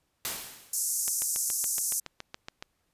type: noise with exponential decay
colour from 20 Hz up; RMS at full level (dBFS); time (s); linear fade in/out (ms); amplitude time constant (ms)
white; -30; 0.25-0.94; 0; 150
type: band-pass noise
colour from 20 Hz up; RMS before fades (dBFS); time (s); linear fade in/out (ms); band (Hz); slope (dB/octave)
pink; -30; 0.73-2; 5; 6000 to 13000; 48
type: click train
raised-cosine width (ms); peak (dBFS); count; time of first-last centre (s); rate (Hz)
0.2; -20; 12; 1.08-2.625; 7.12
effects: pink hiss -75 dBFS RMS until 2.93 s + resampled to 32000 Hz